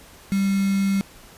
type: tone with quantisation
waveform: sine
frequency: 196 Hz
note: G3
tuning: in tune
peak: -18 dBFS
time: 0.32-1.01 s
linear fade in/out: 0 ms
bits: 5
effects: pink hiss -47 dBFS RMS until 1.37 s + resampled to 32000 Hz